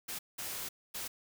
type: noise bursts at uneven times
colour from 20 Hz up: white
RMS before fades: -40 dBFS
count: 3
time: 0.08-0.19 / 0.38-0.69 / 0.94-1.08 s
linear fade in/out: 10 ms
effects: none